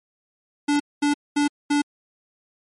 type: tone bursts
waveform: square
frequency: 290.5 Hz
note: D4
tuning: 19 cents flat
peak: -18 dBFS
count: 4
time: 0.68-1.82 s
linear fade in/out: 10 ms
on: 120 ms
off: 220 ms
effects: MP3 48 kbps